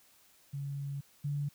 sine tone pair in turn, 140.4 / 144.01 Hz, C#3 / D3, +22 / -34 cents, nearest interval unison, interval 44 cents, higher second, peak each -35 / -31 dBFS, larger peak second, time 0.53-1.01 / 1.24-1.49 s, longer first, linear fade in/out 10 ms, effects white hiss -64 dBFS RMS until 1.54 s

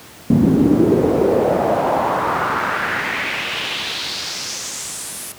brown noise with band-pass filter sweep, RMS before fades -18 dBFS, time 0.3-5.32 s, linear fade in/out 2 ms, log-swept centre 220 to 11000 Hz, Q 2.5, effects pink hiss -40 dBFS RMS until 5.38 s + high-pass 100 Hz 12 dB/octave

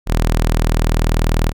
sawtooth tone, 40.12 Hz, E1, 46 cents flat, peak -9 dBFS, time 0.06-1.53 s, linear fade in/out 50 ms, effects none

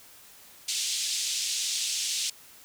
white band-pass noise, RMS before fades -30 dBFS, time 0.68-2.3 s, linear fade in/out 5 ms, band 2900 to 7700 Hz, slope 24 dB/octave, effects white hiss -52 dBFS RMS until 2.64 s

